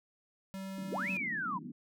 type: tone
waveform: square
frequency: 192.5 Hz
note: G3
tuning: 31 cents flat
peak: -40 dBFS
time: 0.54-1.17 s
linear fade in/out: 0 ms
type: band-pass noise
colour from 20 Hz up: pink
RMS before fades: -45 dBFS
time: 0.78-1.72 s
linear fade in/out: 2 ms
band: 160 to 300 Hz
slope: 48 dB/octave
type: linear two-way sweep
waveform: sine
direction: up then down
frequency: 188.4 to 2637 to 915 Hz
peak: -33 dBFS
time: 0.91-1.59 s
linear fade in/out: 20 ms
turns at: 1.11 s
effects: none